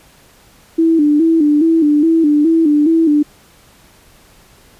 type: tone with vibrato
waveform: sine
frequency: 311.1 Hz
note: D#4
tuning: in tune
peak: -8 dBFS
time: 0.78-3.23 s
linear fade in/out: 10 ms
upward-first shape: square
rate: 2.4 Hz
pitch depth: 88 cents each way
effects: pink hiss -47 dBFS RMS until 4.79 s + resampled to 32000 Hz